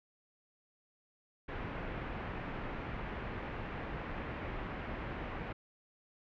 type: low-pass noise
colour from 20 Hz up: pink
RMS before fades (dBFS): -41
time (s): 1.48-5.53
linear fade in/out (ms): 10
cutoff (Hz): 2400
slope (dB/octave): 24
effects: none